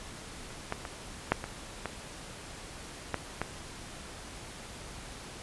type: clicks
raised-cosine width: 0.5 ms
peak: -30 / -16 / -22 / -8 / -21 / -18 / -14 / -15 dBFS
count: 8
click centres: 0.505 / 0.724 / 0.852 / 1.32 / 1.441 / 1.857 / 3.143 / 3.416 s
effects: pink hiss -45 dBFS RMS until 5.42 s + resampled to 24000 Hz

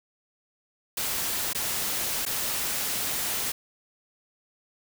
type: noise with dropouts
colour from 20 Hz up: white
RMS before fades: -29 dBFS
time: 0.97-3.52 s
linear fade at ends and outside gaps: 5 ms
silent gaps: 1.532-1.548 / 2.253-2.262 s
effects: none

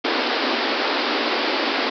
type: band-pass noise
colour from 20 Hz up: pink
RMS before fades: -22 dBFS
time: 0.04-1.9 s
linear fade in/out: 10 ms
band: 240 to 5100 Hz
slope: 96 dB/octave
effects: none

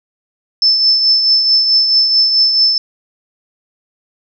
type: tone with tremolo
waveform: sine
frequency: 5274 Hz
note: E8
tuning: in tune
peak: -6 dBFS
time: 0.62-2.78 s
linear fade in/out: 2 ms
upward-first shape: triangle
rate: 4.6 Hz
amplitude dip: 50%
effects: none

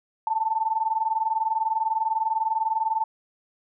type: tone pair together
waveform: sine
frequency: 876 / 896 Hz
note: A5 / A5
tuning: -8 / +31 cents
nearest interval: unison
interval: 39 cents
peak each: -25 dBFS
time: 0.27-3.04 s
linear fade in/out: 2 ms
effects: none

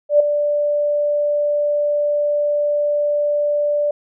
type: tone with ADSR envelope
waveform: sine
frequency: 587.3 Hz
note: D5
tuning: in tune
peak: -6 dBFS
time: 0.09-3.91 s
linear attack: 110 ms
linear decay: 5 ms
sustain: -9 dB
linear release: 4 ms
effects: none

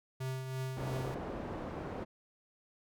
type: tone with tremolo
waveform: square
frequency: 130.9 Hz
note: C3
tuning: 1 cent sharp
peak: -35 dBFS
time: 0.2-1.15 s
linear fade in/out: 10 ms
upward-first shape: triangle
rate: 3 Hz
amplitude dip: 50%
type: low-pass noise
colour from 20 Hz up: white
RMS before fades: -41 dBFS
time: 0.76-2.05 s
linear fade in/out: 20 ms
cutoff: 610 Hz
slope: 12 dB/octave
effects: none

